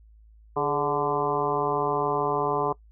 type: harmonic tone with a mistuned harmonic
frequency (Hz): 146.5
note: D3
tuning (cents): -4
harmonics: 1 / 2 / 3 / 4 / 5 / 6 / 7 / 8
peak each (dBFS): -35 / -35 / -27 / -34 / -30 / -32 / -29 / -34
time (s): 0.56-2.73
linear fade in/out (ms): 10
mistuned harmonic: 3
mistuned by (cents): -61
effects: noise-tail reverb RT60 0.1 s tail -20 dB re dry + added 54 Hz sine -50 dBFS peak until 2.91 s